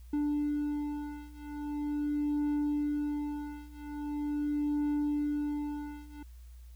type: beating tone pair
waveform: triangle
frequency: 293.7 / 294.12 Hz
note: D4 / D4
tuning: 0 / +3 cents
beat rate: 0.42 Hz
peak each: -32 / -31 dBFS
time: 0.13-6.23 s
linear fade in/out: 5 ms
effects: added 60 Hz sine -47 dBFS peak until 6.75 s + white hiss -67 dBFS RMS until 6.75 s